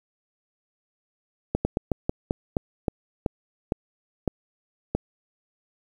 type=slowing click train; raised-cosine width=2 ms; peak=-9 dBFS; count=12; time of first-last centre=1.55-4.95 s; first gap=100 ms; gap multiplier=1.21; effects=8-bit